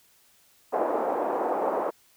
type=band-pass noise; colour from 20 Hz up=white; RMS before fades=-27 dBFS; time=0.72-1.91 s; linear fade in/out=20 ms; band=330 to 870 Hz; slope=24 dB/octave; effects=white hiss -61 dBFS RMS until 2.16 s